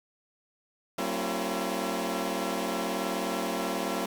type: tone cluster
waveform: 15% pulse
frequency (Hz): 189.8 / 230.5 / 269.8 / 336.4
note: F#3 / A#3 / C#4 / E4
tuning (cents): +44 / -19 / -47 / +35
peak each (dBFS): -28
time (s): 0.98-4.06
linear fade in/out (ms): 5
effects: 8-bit